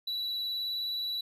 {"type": "tone with vibrato", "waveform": "triangle", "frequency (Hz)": 3938, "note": "B7", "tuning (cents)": -6, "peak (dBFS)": -30, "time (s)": [0.07, 1.21], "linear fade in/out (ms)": 5, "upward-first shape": "triangle", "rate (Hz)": 19, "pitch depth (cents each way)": 17, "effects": []}